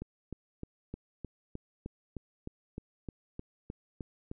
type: click train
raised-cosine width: 3 ms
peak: -26 dBFS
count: 15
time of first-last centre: 0.02-4.314 s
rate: 3.26 Hz
effects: none